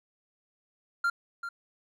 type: tone with echo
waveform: triangle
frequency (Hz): 1390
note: F6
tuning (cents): -9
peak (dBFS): -22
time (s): 1.04-1.1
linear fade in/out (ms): 5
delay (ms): 390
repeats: 1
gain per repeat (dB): -10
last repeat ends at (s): 1.49
effects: none